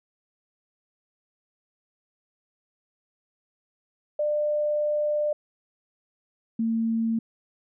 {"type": "tone pair in turn", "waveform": "sine", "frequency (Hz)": [597, 226.5], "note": ["D5", "A#3"], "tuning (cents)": [28, -50], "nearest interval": "octave + perfect fourth", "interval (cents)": 1678, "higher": "first", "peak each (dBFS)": -22, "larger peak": "neither", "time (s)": [[4.19, 5.33], [6.59, 7.19]], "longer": "first", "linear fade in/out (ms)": 5, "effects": []}